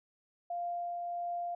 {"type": "tone with tremolo", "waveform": "sine", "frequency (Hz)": 697, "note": "F5", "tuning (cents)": -4, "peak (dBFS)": -33, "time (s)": [0.5, 1.55], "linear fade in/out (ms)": 5, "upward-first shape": "triangle", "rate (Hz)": 1.5, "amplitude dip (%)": 25, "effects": []}